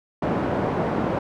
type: band-pass noise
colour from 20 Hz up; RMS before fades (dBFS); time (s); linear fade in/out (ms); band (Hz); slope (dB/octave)
pink; -24; 0.22-1.19; 5; 140 to 910; 12
effects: none